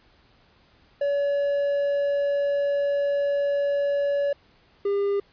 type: tone pair in turn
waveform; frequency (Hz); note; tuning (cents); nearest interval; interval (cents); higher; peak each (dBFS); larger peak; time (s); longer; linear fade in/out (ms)
triangle; 568 / 401.6; C#5 / G4; +42 / +42; tritone; 600; first; -19; neither; 1.01-4.33 / 4.85-5.2; first; 5
effects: pink hiss -59 dBFS RMS until 5.32 s + resampled to 11025 Hz